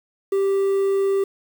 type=tone with quantisation; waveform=triangle; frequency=392 Hz; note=G4; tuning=in tune; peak=-15 dBFS; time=0.32-1.24 s; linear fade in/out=5 ms; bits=7; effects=none